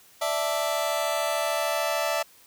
sawtooth chord, D suspended second, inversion none, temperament just, 587.3 / 660.7 / 881 Hz, D5 / E5 / A5, 0 / +4 / +2 cents, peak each -25 / -23 / -28 dBFS, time 0.21-2.23 s, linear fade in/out 10 ms, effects white hiss -55 dBFS RMS until 2.46 s

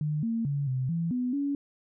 sine tone with pitch steps, 151 / 228.2 / 142.1 / 129.4 / 167.3 / 248.9 / 282.7 Hz, D3 / A#3 / C#3 / C3 / E3 / B3 / C#4, +48 / -37 / +43 / -19 / +26 / +14 / +34 cents, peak -26 dBFS, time 0.01-1.55 s, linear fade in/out 2 ms, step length 220 ms, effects none

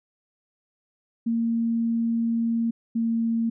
sine tone pair in turn, 230.3 / 228.8 Hz, A#3 / A#3, -21 / -32 cents, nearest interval unison, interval 11 cents, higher first, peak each -21 dBFS, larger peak neither, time 1.26-2.71 / 2.95-3.5 s, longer first, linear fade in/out 10 ms, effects none

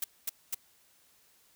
blue noise bursts, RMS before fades -32 dBFS, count 3, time 0.02-0.546 s, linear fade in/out 5 ms, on 22 ms, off 230 ms, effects white hiss -65 dBFS RMS until 1.55 s

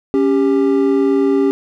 triangle tone pair together, 277.2 / 395.4 Hz, C#4 / G4, 0 / +15 cents, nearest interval tritone, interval 615 cents, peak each -12 dBFS, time 0.14-1.51 s, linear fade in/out 0 ms, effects none

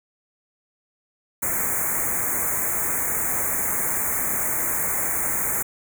white band-stop noise, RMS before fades -24 dBFS, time 1.42-5.63 s, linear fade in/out 10 ms, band 2300 to 6500 Hz, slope 96 dB/octave, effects none

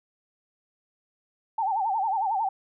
sine tone with vibrato, 832 Hz, G#5, 3 cents sharp, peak -23 dBFS, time 1.58-2.49 s, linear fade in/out 5 ms, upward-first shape sine, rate 11 Hz, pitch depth 170 cents each way, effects none

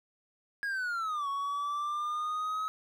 triangle linear two-way sweep, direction down then up, 1661.2 to 1108.7 to 1280 Hz, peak -29 dBFS, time 0.63-2.68 s, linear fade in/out 0 ms, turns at 1.28 s, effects none

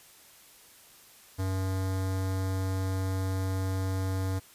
square tone with notch filter, 94.8 Hz, F#2, 43 cents sharp, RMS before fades -30 dBFS, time 1.38-4.4 s, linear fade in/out 20 ms, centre 2700 Hz, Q 1.3, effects white hiss -55 dBFS RMS until 4.54 s + resampled to 32000 Hz

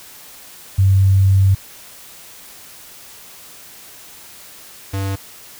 sine / square tone pair in turn, 96.5 / 97.56 Hz, G2 / G2, -27 / -8 cents, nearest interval unison, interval 19 cents, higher second, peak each -9 / -20 dBFS, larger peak first, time 0.78-1.55 / 4.93-5.16 s, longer first, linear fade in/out 10 ms, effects white hiss -40 dBFS RMS until 5.59 s

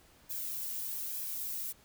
violet noise with flanger, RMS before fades -38 dBFS, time 0.29-1.73 s, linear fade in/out 20 ms, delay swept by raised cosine 1.2 to 2.11 ms, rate 1.1 Hz, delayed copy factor +0.55, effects pink hiss -62 dBFS RMS until 1.84 s

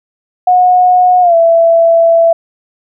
sine tone with pitch glide, 727 to 666.7 Hz, F#5 to E5, -31 to +19 cents, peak -4 dBFS, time 0.47-2.33 s, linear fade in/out 5 ms, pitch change -150 cents, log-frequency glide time 1.21-1.35 s, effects none

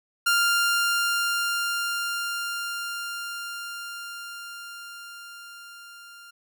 sawtooth tone with level ramp, 1396.9 Hz, F6, in tune, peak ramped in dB -15 to -41 dBFS, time 0.26-6.31 s, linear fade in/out 10 ms, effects none

